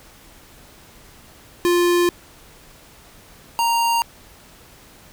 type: tone pair in turn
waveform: square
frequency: 350 / 930.9 Hz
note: F4 / A#5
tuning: +4 / -3 cents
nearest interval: octave + perfect fourth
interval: 1693 cents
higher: second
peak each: -15 / -17 dBFS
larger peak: first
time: 1.65-2.09 / 3.59-4.02 s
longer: first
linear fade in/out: 0 ms
effects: pink hiss -47 dBFS RMS until 5.12 s

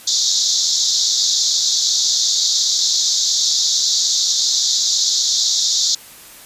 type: band-pass noise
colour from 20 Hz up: pink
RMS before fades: -17 dBFS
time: 0.07-5.95 s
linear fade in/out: 5 ms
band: 3600 to 7100 Hz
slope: 96 dB/octave
effects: white hiss -40 dBFS RMS until 6.45 s + resampled to 32000 Hz

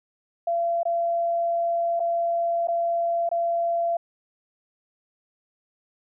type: tone with dropouts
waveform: sine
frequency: 681 Hz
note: F5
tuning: 44 cents flat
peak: -21 dBFS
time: 0.47-3.97 s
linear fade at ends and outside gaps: 5 ms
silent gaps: 0.832-0.853 / 1.996-2.001 / 2.673-2.683 / 3.291-3.314 s
effects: none

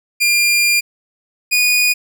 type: tone pair in turn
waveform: sawtooth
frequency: 2400 / 2462 Hz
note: D7 / D#7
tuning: +37 / -19 cents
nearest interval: unison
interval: 44 cents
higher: second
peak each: -8 dBFS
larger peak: neither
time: 0.2-0.81 / 1.51-1.94 s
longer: first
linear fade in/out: 20 ms
effects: none

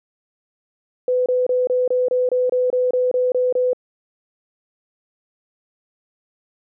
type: tone bursts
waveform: sine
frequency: 502 Hz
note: B4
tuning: 28 cents sharp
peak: -15 dBFS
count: 13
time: 1.08-3.732 s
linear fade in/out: 2 ms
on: 180 ms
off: 26 ms
effects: none

